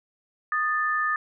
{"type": "tone pair together", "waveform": "sine", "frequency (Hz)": [1236, 1765.7], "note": ["D#6", "A6"], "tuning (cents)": [-12, 6], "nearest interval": "tritone", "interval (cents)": 618, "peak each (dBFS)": -25, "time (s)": [0.52, 1.16], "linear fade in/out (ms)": 2, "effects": []}